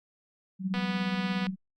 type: tone with tremolo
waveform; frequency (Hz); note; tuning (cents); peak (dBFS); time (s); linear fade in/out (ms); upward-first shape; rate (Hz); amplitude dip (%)
sine; 188.8; F#3; +35; -25; 0.59-1.56; 50; sine; 17; 70
type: click train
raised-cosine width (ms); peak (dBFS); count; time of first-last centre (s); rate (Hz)
0.3; -20; 180; 0.74-1.468; 246
effects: Opus 48 kbps